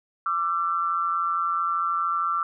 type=tone pair together; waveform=sine; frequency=1174.7 / 1347.7 Hz; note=D6 / E6; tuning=0 / +38 cents; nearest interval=major second; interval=238 cents; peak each=-25 dBFS; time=0.26-2.43 s; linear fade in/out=2 ms; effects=none